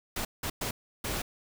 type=noise bursts at uneven times; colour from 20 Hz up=pink; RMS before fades=-33 dBFS; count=4; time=0.16-0.25 / 0.43-0.5 / 0.61-0.71 / 1.04-1.22 s; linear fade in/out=5 ms; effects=none